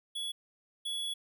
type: tone pair in turn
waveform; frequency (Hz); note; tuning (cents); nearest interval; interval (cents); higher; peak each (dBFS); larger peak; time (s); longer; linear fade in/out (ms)
square; 3381 / 3381; G#7 / G#7; +30 / +30; unison; 0; neither; -35 / -34; second; 0.15-0.32 / 0.85-1.14; second; 10
effects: none